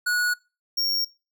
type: tone pair in turn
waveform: square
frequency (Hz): 1461 / 5534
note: F#6 / F8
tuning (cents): -22 / -17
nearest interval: octave + major seventh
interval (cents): 2305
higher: second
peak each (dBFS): -22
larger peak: neither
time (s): 0.06-0.34 / 0.77-1.05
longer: neither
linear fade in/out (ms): 10
effects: noise-tail reverb RT60 0.3 s tail -23 dB re dry